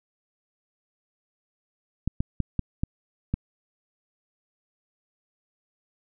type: clicks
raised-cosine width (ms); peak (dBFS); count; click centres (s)
5; -12; 6; 2.076 / 2.205 / 2.403 / 2.593 / 2.835 / 3.34
effects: none